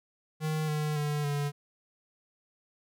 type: tone with pitch steps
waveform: square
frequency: 155.56 / 151.74 / 148.02 / 144.39 Hz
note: D#3 / D#3 / D3 / D3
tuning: 0 / -43 / +14 / -29 cents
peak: -29 dBFS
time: 0.4-1.52 s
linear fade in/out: 50 ms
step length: 280 ms
effects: none